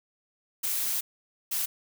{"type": "noise bursts at uneven times", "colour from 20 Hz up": "blue", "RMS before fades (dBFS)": -29, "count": 2, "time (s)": [[0.63, 1.01], [1.51, 1.66]], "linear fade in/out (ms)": 10, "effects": []}